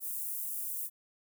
white high-pass noise, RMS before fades -37 dBFS, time 0-0.9 s, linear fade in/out 50 ms, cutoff 9600 Hz, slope 24 dB/octave, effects none

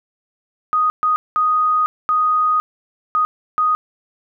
sine tone bursts at uneven times, 1244.5 Hz, D#6, in tune, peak -13 dBFS, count 6, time 0.73-0.9 / 1.03-1.16 / 1.36-1.86 / 2.09-2.6 / 3.15-3.25 / 3.58-3.75 s, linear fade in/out 0 ms, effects none

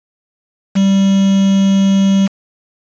triangle tone with quantisation, 195 Hz, G3, 9 cents flat, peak -6 dBFS, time 0.75-2.28 s, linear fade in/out 20 ms, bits 4, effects resampled to 16000 Hz

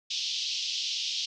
pink band-pass noise, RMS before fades -32 dBFS, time 0.1-1.26 s, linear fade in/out 10 ms, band 2900 to 5800 Hz, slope 48 dB/octave, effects none

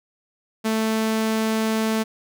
sawtooth tone, 220.6 Hz, A3, 5 cents sharp, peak -16 dBFS, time 0.64-2.04 s, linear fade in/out 20 ms, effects none

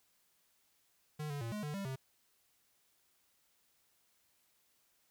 square tone with pitch steps, 151.3 / 143.7 / 115.4 / 210 / 148.6 / 197.5 / 132.5 Hz, D#3 / D3 / A#2 / G#3 / D3 / G3 / C3, -48 / -37 / -17 / +19 / +21 / +13 / +22 cents, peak -39 dBFS, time 1.19-1.96 s, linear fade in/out 10 ms, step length 110 ms, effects white hiss -74 dBFS RMS until 5.1 s

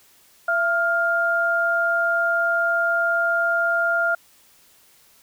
sine tone pair together, 674 / 1403.6 Hz, E5 / F6, +38 / +8 cents, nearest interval octave + minor second, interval 1270 cents, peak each -23 / -19 dBFS, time 0.48-4.15 s, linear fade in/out 5 ms, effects white hiss -55 dBFS RMS until 5.22 s

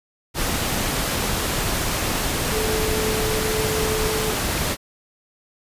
sine tone in noise, 434.7 Hz, A4, 21 cents flat, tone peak -24 dBFS, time 2.51-4.35 s, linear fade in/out 50 ms, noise pink, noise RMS -23 dBFS, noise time 0.34-4.77 s, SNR -4 dB, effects resampled to 32000 Hz

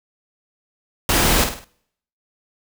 pink noise with echo, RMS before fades -17 dBFS, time 1.09-1.44 s, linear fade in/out 2 ms, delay 51 ms, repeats 4, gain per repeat -7 dB, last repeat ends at 1.644 s, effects noise-tail reverb RT60 0.7 s tail -25 dB re dry

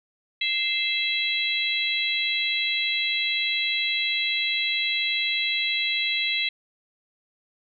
harmonic tone with a mistuned harmonic, 659.3 Hz, E5, in tune, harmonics 3 / 4 / 5 / 6, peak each -28 / -28 / -28 / -28 dBFS, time 0.41-6.49 s, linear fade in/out 5 ms, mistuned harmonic 3, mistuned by +91 cents, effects none

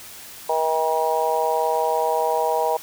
harmonic tone, 159.4 Hz, D#3, 42 cents sharp, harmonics 3 / 4 / 5 / 6, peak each -24 / -24 / -24 / -24 dBFS, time 0.49-2.77 s, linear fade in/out 5 ms, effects white hiss -40 dBFS RMS until 2.82 s

